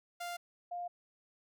sawtooth / sine tone pair in turn, 698 / 704.1 Hz, F5 / F5, -1 / +14 cents, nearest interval unison, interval 15 cents, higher second, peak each -35 / -37 dBFS, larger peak first, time 0.2-0.37 / 0.71-0.88 s, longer neither, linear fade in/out 10 ms, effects none

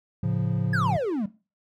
triangle chord, A augmented, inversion none, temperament equal, 110 / 138.59 / 174.61 Hz, A2 / C#3 / E#3, 0 / 0 / 0 cents, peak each -25 dBFS, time 0.23-0.97 s, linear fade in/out 5 ms
triangle exponential sweep, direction down, 1735 to 188.2 Hz, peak -22 dBFS, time 0.73-1.26 s, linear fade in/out 5 ms
effects noise-tail reverb RT60 0.3 s tail -17 dB re dry

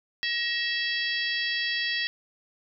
harmonic tone with a mistuned harmonic, 660 Hz, E5, 2 cents sharp, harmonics 3 / 4 / 5 / 6 / 7 / 8, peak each -29 / -34 / -32 / -38 / -34 / -38 dBFS, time 0.23-2.07 s, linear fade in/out 0 ms, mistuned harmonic 3, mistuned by -75 cents, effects none

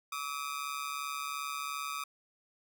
sawtooth ring-modulated tone, 1215 Hz, D#6, 42 cents flat, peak -29 dBFS, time 0.12-2.04 s, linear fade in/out 5 ms, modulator 71.4 Hz, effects none

